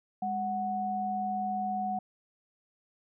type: tone pair together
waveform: sine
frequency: 205.2 / 740 Hz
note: G#3 / F#5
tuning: -21 / 0 cents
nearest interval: octave + minor seventh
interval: 2221 cents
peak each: -36 / -30 dBFS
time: 0.22-1.99 s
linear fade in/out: 5 ms
effects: none